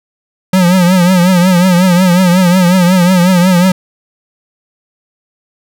square tone with vibrato, 180.7 Hz, F#3, 41 cents flat, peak -6 dBFS, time 0.53-3.72 s, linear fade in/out 5 ms, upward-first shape triangle, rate 5.5 Hz, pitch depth 100 cents each way, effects none

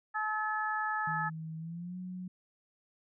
harmonic tone, 430 Hz, A4, 40 cents flat, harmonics 2 / 3 / 4, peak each -35 / -35 / -35 dBFS, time 0.14-1.3 s, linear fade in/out 20 ms
sine tone with pitch glide, 160 to 182.73 Hz, D#3 to F#3, +49 to -21 cents, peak -38 dBFS, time 1.07-2.28 s, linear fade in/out 5 ms, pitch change +230 cents, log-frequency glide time 1.58-1.97 s
effects none

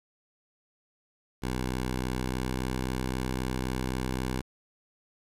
10% pulse tone with pitch glide, 63.2 to 63.82 Hz, B1 to C2, +41 to -43 cents, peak -21 dBFS, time 1.42-4.42 s, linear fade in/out 20 ms, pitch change +16 cents, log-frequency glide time 2.11-2.56 s, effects resampled to 32000 Hz + 9-bit

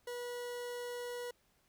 40% pulse tone, 485.8 Hz, B4, 29 cents flat, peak -39 dBFS, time 0.07-1.31 s, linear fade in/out 5 ms, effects pink hiss -73 dBFS RMS until 1.68 s

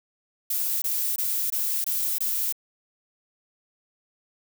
violet noise bursts, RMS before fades -26 dBFS, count 6, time 0.5-2.525 s, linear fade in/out 5 ms, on 320 ms, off 21 ms, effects none

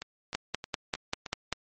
two click trains, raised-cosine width 0.2 ms, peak -20 / -11 dBFS, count 5 / 7, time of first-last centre 0.02-1.262 / 0.35-1.526 s, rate 3.22 / 5.1 Hz, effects MP3 32 kbps

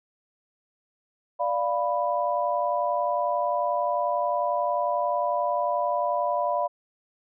sine chord, B diminished, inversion first, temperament equal, 587.3 / 698.5 / 987.8 Hz, D5 / F5 / B5, 0 / 0 / 0 cents, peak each -27 dBFS, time 1.39-6.68 s, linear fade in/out 20 ms, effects none

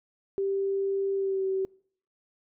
sine tone with pitch glide, 392 to 382.6 Hz, G4 to G4, 0 to -42 cents, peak -25 dBFS, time 0.38-1.65 s, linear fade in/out 0 ms, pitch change -42 cents, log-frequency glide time 1.15-1.45 s, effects noise-tail reverb RT60 0.6 s tail -26 dB re dry

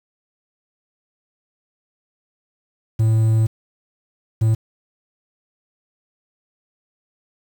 triangle tone bursts at uneven times, 111 Hz, A2, 16 cents sharp, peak -11 dBFS, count 2, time 2.99-3.47 / 4.41-4.55 s, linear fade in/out 10 ms, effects 7-bit

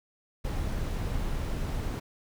brown noise, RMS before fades -31 dBFS, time 0.44-2 s, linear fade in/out 10 ms, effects none

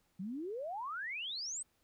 sine exponential sweep, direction up, 175.7 to 8560 Hz, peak -38 dBFS, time 0.19-1.63 s, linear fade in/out 10 ms, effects pink hiss -75 dBFS RMS until 1.83 s

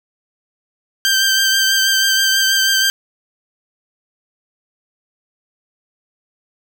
15% pulse tone with vibrato, 1568 Hz, G6, in tune, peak -6 dBFS, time 1.05-2.9 s, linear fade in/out 0 ms, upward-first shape triangle, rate 6.2 Hz, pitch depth 25 cents each way, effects none

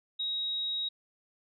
sine tone, 3800 Hz, A#7, 33 cents sharp, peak -30 dBFS, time 0.19-0.89 s, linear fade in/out 10 ms, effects none

